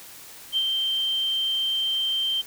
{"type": "tone with ADSR envelope", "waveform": "sine", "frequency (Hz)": 3136, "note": "G7", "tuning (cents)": 0, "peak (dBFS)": -19, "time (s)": [0.52, 2.42], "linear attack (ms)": 47, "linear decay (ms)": 55, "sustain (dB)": -3, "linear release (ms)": 15, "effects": ["white hiss -44 dBFS RMS until 2.46 s"]}